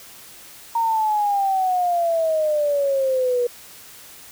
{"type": "exponential sweep", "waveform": "sine", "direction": "down", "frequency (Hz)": [930, 480.7], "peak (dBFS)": -17, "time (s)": [0.75, 3.47], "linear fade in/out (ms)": 5, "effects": ["white hiss -43 dBFS RMS until 4.31 s"]}